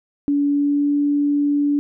sine tone with pitch glide, 286.1 to 288.8 Hz, D4 to D4, -45 to -29 cents, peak -15 dBFS, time 0.28-1.79 s, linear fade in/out 0 ms, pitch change +16 cents, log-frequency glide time 0.46-0.95 s, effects none

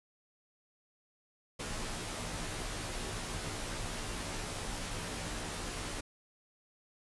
pink noise with comb filter, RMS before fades -39 dBFS, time 1.59-6.01 s, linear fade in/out 10 ms, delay 15 ms, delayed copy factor -0.95, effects resampled to 24000 Hz

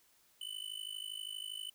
square tone with amplitude modulation, 3000 Hz, F#7, 23 cents sharp, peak -38 dBFS, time 0.41-1.7 s, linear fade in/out 5 ms, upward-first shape sine, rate 52.5 Hz, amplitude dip 90%, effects white hiss -69 dBFS RMS until 1.74 s

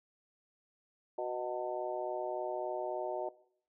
harmonic tone with a mistuned harmonic, 123.47 Hz, B2, in tune, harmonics 3 / 4 / 5 / 6 / 7, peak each -39 / -44 / -37 / -42 / -43 dBFS, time 1.18-3.29 s, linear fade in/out 5 ms, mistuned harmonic 7, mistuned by +56 cents, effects noise-tail reverb RT60 0.6 s tail -19 dB re dry

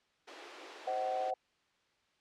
pink high-pass noise, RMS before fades -49 dBFS, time 0.27-1.31 s, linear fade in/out 10 ms, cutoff 310 Hz, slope 48 dB/octave
sine chord, C diminished, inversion none, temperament just, 523.3 / 627.9 / 753.5 Hz, C5 / Eb5 / Gb5, 0 / +16 / +31 cents, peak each -38 / -40 / -34 dBFS, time 0.87-1.34 s, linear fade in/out 5 ms
effects white hiss -73 dBFS RMS until 2.2 s + low-pass 4000 Hz 12 dB/octave

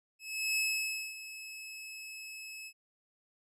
sawtooth tone with ADSR envelope, 2588 Hz, E7, 32 cents flat, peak -25 dBFS, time 0.19-2.73 s, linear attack 380 ms, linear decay 570 ms, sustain -15 dB, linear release 63 ms, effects resampled to 32000 Hz

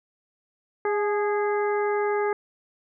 harmonic tone with a mistuned harmonic, 412 Hz, G#4, 14 cents flat, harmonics 1 / 2 / 3 / 4 / 5, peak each -23 / -29 / -33 / -35 / -37 dBFS, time 0.85-2.33 s, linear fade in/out 2 ms, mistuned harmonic 2, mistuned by +40 cents, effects none

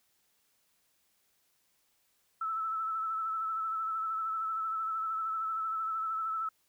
sine tone with vibrato, 1313 Hz, E6, 7 cents flat, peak -31 dBFS, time 2.41-6.49 s, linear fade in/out 5 ms, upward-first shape sine, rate 13 Hz, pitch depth 29 cents each way, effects white hiss -73 dBFS RMS until 6.68 s

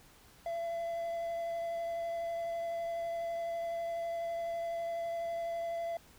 triangle tone with vibrato, 675 Hz, E5, 41 cents sharp, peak -32 dBFS, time 0.46-5.97 s, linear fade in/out 2 ms, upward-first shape sine, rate 12 Hz, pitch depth 10 cents each way, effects pink hiss -60 dBFS RMS until 6.18 s

